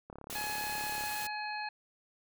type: click train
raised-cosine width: 1 ms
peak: -32 dBFS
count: 34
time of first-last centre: 0.1-1.037 s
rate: 35.2 Hz
type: noise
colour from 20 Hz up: white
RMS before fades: -41 dBFS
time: 0.3-1.27 s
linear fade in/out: 2 ms
type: harmonic tone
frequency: 844 Hz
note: G#5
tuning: 28 cents sharp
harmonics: 1 / 2 / 3 / 5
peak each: -38 / -41 / -43 / -45 dBFS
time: 0.35-1.69 s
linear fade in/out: 5 ms
effects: none